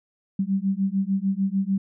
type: beating tone pair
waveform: sine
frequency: 191.1 / 197.8 Hz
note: G3 / G3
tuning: -44 / +16 cents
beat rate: 6.7 Hz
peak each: -24 dBFS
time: 0.39-1.78 s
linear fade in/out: 5 ms
effects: none